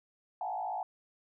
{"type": "tone with frequency modulation", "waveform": "sine", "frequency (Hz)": 793, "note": "G5", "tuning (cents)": 20, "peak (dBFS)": -33, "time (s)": [0.41, 0.83], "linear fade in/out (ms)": 2, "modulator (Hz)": 54.8, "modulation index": 1.8, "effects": []}